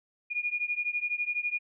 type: beating tone pair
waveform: sine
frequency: 2433 / 2445 Hz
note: D#7 / D#7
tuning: -39 / -31 cents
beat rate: 12 Hz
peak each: -31 / -32 dBFS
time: 0.3-1.59 s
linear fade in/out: 20 ms
effects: none